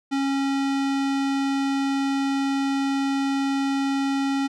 square tone, 274.2 Hz, C#4, 19 cents flat, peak -22 dBFS, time 0.11-4.48 s, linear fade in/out 20 ms, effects low-pass 6000 Hz 12 dB/octave

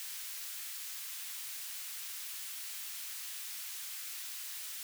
white high-pass noise, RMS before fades -43 dBFS, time 0-4.83 s, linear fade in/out 0 ms, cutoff 1700 Hz, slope 12 dB/octave, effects none

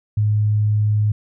sine tone, 105.7 Hz, G#2, 31 cents sharp, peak -14 dBFS, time 0.17-1.12 s, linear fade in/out 5 ms, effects none

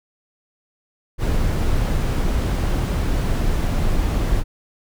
brown noise, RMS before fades -19 dBFS, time 1.18-4.44 s, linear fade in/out 50 ms, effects none

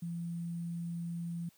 sine tone with sample-and-hold, 170 Hz, F3, 46 cents flat, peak -35 dBFS, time 0.02-1.49 s, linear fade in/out 5 ms, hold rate 8820 Hz, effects white hiss -67 dBFS RMS until 1.57 s + high-pass 100 Hz 12 dB/octave

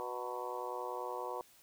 harmonic tone with a mistuned harmonic, 123.47 Hz, B2, in tune, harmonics 3 / 4 / 5 / 6 / 7 / 8 / 9, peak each -46 / -43 / -48 / -47 / -45 / -44 / -48 dBFS, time 0-1.41 s, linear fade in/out 0 ms, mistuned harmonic 7, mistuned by +65 cents, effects white hiss -63 dBFS RMS until 1.62 s

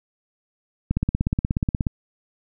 click train, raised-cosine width 5 ms, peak -8 dBFS, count 17, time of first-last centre 0.91-1.868 s, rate 16.7 Hz, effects none

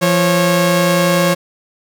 sawtooth tone pair together, 172.2 / 546.7 Hz, F3 / C#5, -24 / -24 cents, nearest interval octave + minor sixth, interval 2000 cents, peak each -10 dBFS, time 0.01-1.35 s, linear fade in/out 20 ms, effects none

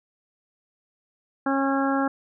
harmonic tone, 272.9 Hz, C#4, 27 cents flat, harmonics 1 / 2 / 3 / 4 / 5 / 6, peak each -23 / -29 / -28 / -32 / -30 / -33 dBFS, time 1.46-2.08 s, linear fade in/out 5 ms, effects none

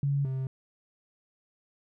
sine / triangle tone pair in turn, 140.7 / 131.92 Hz, C#3 / C3, +26 / +15 cents, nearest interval minor second, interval 111 cents, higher first, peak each -24 / -27 dBFS, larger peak first, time 0.03-0.25 / 0.25-0.47 s, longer neither, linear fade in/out 2 ms, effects none

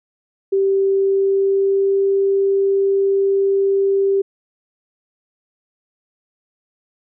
sine tone with pitch glide, 390 to 392.7 Hz, G4 to G4, -9 to +3 cents, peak -13 dBFS, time 0.52-4.22 s, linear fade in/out 10 ms, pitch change +12 cents, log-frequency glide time 0.9-2 s, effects none

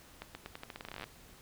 accelerating click train, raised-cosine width 0.3 ms, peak -26 dBFS, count 19, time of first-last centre 0.22-1.04 s, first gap 130 ms, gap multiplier 0.85, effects pink hiss -57 dBFS RMS until 1.41 s

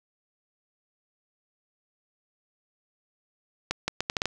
accelerating click train, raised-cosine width 0.2 ms, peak -9 dBFS, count 7, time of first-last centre 3.71-4.256 s, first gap 170 ms, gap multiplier 0.74, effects none

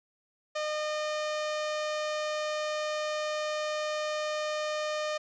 sawtooth tone, 609 Hz, D#5, 37 cents flat, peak -26 dBFS, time 0.55-5.18 s, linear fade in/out 10 ms, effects resampled to 16000 Hz + 11-bit

